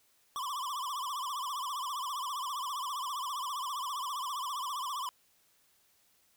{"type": "tone with vibrato", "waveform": "square", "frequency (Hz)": 1082, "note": "C#6", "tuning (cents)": -42, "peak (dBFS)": -35, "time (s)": [0.36, 5.09], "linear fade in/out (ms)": 0, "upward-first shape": "triangle", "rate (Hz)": 15, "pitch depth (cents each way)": 190, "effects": ["white hiss -69 dBFS RMS until 6.36 s"]}